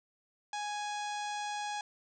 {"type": "harmonic tone with a mistuned harmonic", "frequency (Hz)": 830.6, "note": "G#5", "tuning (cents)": 0, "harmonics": [1, 2, 3, 4, 5, 6, 7, 8, 9, 10], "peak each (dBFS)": [-36, -44, -47, -47, -51, -52, -52, -51, -57, -58], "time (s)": [0.53, 1.81], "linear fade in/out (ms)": 2, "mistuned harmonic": 4, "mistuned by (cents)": 17, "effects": []}